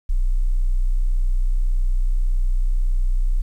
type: tone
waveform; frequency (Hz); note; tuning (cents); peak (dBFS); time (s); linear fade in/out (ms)
sine; 30.87; B0; 0; -15; 0.09-3.42; 10
effects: 9-bit